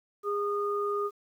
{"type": "tone pair together", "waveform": "sine", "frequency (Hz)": [409, 1225.6], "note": ["G#4", "D#6"], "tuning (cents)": [-26, -27], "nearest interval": "octave + perfect fifth", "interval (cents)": 1899, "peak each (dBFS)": [-29, -31], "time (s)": [0.23, 1.11], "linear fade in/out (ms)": 50, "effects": ["10-bit"]}